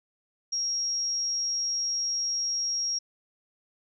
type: tone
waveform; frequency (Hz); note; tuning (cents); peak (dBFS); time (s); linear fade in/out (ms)
sine; 5600; F8; +4; -26; 0.52-2.99; 10
effects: none